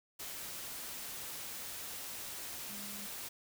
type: tone in noise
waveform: sine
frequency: 203.8 Hz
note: G#3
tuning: 32 cents flat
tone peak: -50 dBFS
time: 2.69-3.07 s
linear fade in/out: 10 ms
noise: white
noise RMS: -44 dBFS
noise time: 0.19-3.29 s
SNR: -9 dB
effects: none